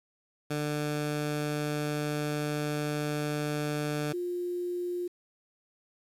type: tone pair in turn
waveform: 15% pulse / sine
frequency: 148.9 / 354.1 Hz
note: D3 / F4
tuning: +24 / +24 cents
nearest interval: octave + minor third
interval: 1500 cents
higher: second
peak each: -23 / -30 dBFS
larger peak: first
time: 0.5-4.13 / 4.13-5.08 s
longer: first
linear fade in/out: 10 ms
effects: resampled to 32000 Hz + 9-bit